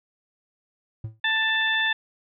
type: tone with exponential decay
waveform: triangle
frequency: 110.1 Hz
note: A2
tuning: 2 cents sharp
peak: -24 dBFS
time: 1.04-1.2 s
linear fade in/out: 5 ms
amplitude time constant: 33 ms
type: harmonic tone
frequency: 884 Hz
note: A5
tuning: 8 cents sharp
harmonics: 1 / 2 / 3 / 4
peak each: -32 / -22 / -31 / -27 dBFS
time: 1.24-1.93 s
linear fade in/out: 5 ms
effects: none